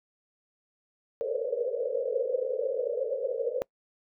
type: band-pass noise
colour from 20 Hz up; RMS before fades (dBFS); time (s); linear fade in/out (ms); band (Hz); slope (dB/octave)
pink; -30; 1.21-3.62; 0; 460 to 550; 96
effects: noise-tail reverb RT60 0.1 s tail -25 dB re dry